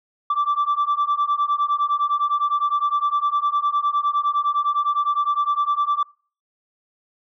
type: beating tone pair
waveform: sine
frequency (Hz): 1162 / 1171.8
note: D6 / D6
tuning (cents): -19 / -4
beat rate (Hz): 9.8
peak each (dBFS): -20 / -19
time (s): 0.3-6.03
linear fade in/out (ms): 5
effects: noise-tail reverb RT60 0.4 s tail -24 dB re dry + tanh soft clip ceiling -14 dBFS